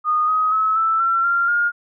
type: tone with pitch steps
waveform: sine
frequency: 1231 / 1260.5 / 1290.7 / 1321.6 / 1353.3 / 1385.7 / 1419 Hz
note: D#6 / D#6 / E6 / E6 / E6 / F6 / F6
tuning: -19 / +22 / -37 / +4 / +45 / -14 / +27 cents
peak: -15 dBFS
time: 0.04-1.72 s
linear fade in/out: 50 ms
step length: 240 ms
effects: none